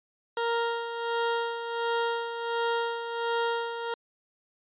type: tone with tremolo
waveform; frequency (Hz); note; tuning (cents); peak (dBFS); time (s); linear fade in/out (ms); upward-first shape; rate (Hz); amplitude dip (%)
20% pulse; 466.2; A#4; 0; -20; 0.37-3.94; 2; sine; 1.4; 60
effects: resampled to 8000 Hz